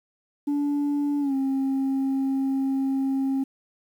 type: tone with pitch glide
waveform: sine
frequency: 288.5 to 269.2 Hz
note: D4 to C4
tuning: -31 to +49 cents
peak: -19 dBFS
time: 0.47-3.44 s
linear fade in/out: 10 ms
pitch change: -120 cents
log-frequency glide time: 1.2-1.34 s
effects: tanh soft clip ceiling -21 dBFS + 9-bit